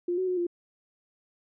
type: tone with pitch steps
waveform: sine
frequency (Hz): 351.4 / 372.5 / 364.4 / 347.8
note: F4 / F#4 / F#4 / F4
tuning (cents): +11 / +12 / -26 / -7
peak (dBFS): -25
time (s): 0.08-0.468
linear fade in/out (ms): 5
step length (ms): 97
effects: none